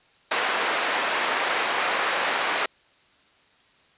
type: band-pass noise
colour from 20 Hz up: white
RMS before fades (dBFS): -25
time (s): 0.31-2.66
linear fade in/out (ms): 5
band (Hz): 490 to 2000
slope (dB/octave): 12
effects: white hiss -59 dBFS RMS until 3.97 s + resampled to 8000 Hz